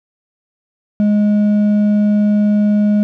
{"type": "tone with hard clipping", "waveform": "sine", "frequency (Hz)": 208, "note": "G#3", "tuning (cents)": 3, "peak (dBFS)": -11, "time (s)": [1, 3.03], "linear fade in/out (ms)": 0, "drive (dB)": 4, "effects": []}